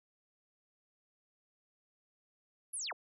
sine linear sweep, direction down, 11440 to 264.8 Hz, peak -37 dBFS, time 2.73-2.93 s, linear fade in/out 10 ms, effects none

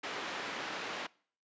white band-pass noise, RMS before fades -40 dBFS, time 0.03-1.07 s, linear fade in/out 10 ms, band 230 to 2400 Hz, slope 12 dB/octave, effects noise-tail reverb RT60 0.5 s tail -23 dB re dry + resampled to 16000 Hz

